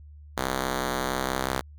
5% pulse ring-modulated tone, 130.81 Hz, C3, in tune, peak -12 dBFS, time 0.37-1.61 s, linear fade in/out 5 ms, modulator 98.3 Hz, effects added 74 Hz sine -44 dBFS peak until 1.78 s

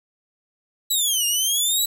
15% pulse exponential two-way sweep, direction down then up, 3976 to 2800 to 3976 Hz, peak -12 dBFS, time 0.9-1.86 s, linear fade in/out 10 ms, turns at 1.26 s, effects none

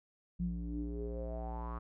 square tone with low-pass filter sweep, 58.4 Hz, A#1, 4 cents sharp, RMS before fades -39 dBFS, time 0.39-1.79 s, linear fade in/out 10 ms, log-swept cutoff 170 to 1200 Hz, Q 7, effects none

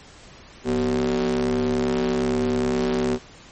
40% pulse ring-modulated tone, 69.2 Hz, C#2, 2 cents flat, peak -16 dBFS, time 0.64-3.19 s, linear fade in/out 50 ms, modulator 312 Hz, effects pink hiss -46 dBFS RMS until 3.51 s + MP3 32 kbps

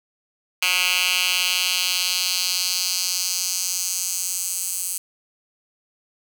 10% pulse tone with high-pass filter sweep, 181.7 Hz, F#3, 31 cents flat, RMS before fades -23 dBFS, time 0.62-4.98 s, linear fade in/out 5 ms, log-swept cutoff 2400 to 8700 Hz, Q 1.9, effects none

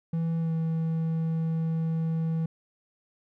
triangle tone with pitch glide, 164.81 to 162.35 Hz, E3 to E3, 0 to -26 cents, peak -23 dBFS, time 0.13-2.46 s, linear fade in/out 5 ms, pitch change -26 cents, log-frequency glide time 0.39-0.52 s, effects none

